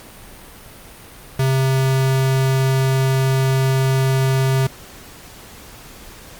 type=tone; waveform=square; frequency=132.9 Hz; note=C3; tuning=27 cents sharp; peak=-15 dBFS; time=1.39-4.67 s; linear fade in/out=5 ms; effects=pink hiss -40 dBFS RMS until 6.39 s + Opus 48 kbps